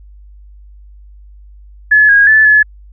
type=tone with pitch steps; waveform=sine; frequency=1711 / 1640 / 1743 / 1712 Hz; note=A6 / G#6 / A6 / A6; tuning=-49 / -22 / -17 / -48 cents; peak=-4 dBFS; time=1.91-2.63 s; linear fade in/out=10 ms; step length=180 ms; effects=added 50 Hz sine -35 dBFS peak until 2.92 s